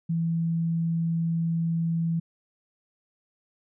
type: tone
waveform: sine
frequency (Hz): 165.8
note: E3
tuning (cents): +10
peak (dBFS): -23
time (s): 0.09-2.2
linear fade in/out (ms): 10
effects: none